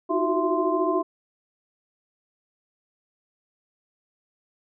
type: tone cluster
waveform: sine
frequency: 316.2 / 358.8 / 372.5 / 667 / 1042 Hz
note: D#4 / F4 / F#4 / E5 / C6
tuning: +28 / +47 / +12 / +20 / -7 cents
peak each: -27 dBFS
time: 0.09-1.03 s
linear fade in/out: 20 ms
effects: none